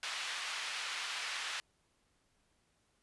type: band-pass noise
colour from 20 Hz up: white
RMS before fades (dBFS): -40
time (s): 0.03-1.6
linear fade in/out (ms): 0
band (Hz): 1200 to 3400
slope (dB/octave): 12
effects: pink hiss -75 dBFS RMS until 3.02 s + resampled to 24000 Hz

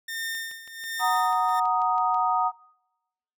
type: tone with tremolo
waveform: sawtooth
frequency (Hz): 1816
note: A#6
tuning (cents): -46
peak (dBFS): -25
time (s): 0.08-1.6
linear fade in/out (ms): 5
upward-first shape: sine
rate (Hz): 1.3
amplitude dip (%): 80
type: click train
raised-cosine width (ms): 0.2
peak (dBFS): -31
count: 12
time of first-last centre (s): 0.35-2.144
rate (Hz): 6.13
type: chord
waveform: sine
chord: D# minor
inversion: first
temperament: equal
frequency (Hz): 740 / 932.3 / 1244.5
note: F#5 / A#5 / D#6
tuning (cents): 0 / 0 / 0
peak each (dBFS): -25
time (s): 0.99-2.52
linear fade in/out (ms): 50
effects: noise-tail reverb RT60 1.0 s tail -25 dB re dry

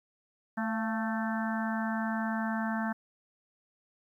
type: harmonic tone with a mistuned harmonic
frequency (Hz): 221.2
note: A3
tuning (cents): +9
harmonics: 1 / 3 / 4 / 5 / 6 / 7 / 8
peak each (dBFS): -31 / -39 / -38 / -43 / -43 / -39 / -42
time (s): 0.57-2.93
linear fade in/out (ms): 10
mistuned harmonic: 3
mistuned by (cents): +43
effects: 11-bit

